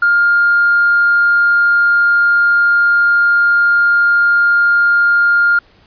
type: tone with tanh clipping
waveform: triangle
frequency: 1407 Hz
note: F6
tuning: 12 cents sharp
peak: -8 dBFS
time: 0.02-5.59 s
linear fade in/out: 5 ms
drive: 4 dB
effects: pink hiss -49 dBFS RMS until 5.86 s + resampled to 11025 Hz